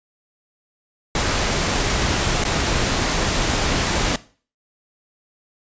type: noise with dropouts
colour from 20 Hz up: pink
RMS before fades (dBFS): -20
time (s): 1.15-4.16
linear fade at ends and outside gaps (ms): 2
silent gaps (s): 2.439-2.45
effects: noise-tail reverb RT60 0.4 s tail -18 dB re dry + resampled to 16000 Hz